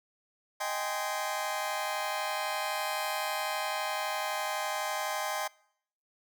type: chord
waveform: sawtooth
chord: Ab major seventh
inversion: second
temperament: just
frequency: 623 / 778.7 / 830.6 / 1038.3 Hz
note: Eb5 / G5 / Ab5 / C6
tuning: +2 / -12 / 0 / -14 cents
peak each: -33 dBFS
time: 0.6-5.48 s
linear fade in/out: 10 ms
effects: noise-tail reverb RT60 0.7 s tail -25 dB re dry